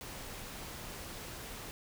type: noise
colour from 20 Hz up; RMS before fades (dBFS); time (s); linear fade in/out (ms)
pink; -45; 0.01-1.71; 0
effects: none